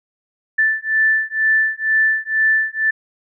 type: beating tone pair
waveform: sine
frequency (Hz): 1760 / 1762.1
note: A6 / A6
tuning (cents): 0 / +2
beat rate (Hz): 2.1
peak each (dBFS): -17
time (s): 0.58-2.91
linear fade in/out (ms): 10
effects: none

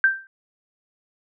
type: tone with exponential decay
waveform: sine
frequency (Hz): 1568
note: G6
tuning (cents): 0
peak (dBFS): -10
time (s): 0.04-0.27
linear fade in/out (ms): 1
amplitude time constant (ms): 50
effects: none

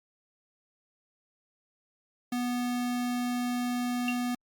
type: tone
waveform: square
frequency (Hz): 245.2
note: B3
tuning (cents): -12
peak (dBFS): -29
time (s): 2.32-4.35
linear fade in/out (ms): 5
type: tone with exponential decay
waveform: sine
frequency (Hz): 2746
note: F7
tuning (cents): -30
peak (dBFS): -26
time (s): 4.08-4.21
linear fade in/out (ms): 2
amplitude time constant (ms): 28
effects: Opus 48 kbps

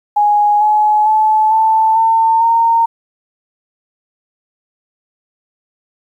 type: tone with pitch steps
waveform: sine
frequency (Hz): 830.6 / 847.6 / 864.9 / 882.5 / 900.6 / 919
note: G#5 / G#5 / A5 / A5 / A5 / A#5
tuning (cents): 0 / +35 / -30 / +5 / +40 / -25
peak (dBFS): -8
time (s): 0.16-2.86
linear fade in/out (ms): 10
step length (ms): 450
effects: 8-bit

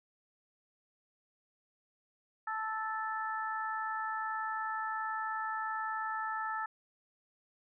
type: harmonic tone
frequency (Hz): 438.6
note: A4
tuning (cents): -6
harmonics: 2 / 3 / 4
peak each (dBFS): -38 / -37 / -40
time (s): 2.47-6.66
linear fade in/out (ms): 5
effects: none

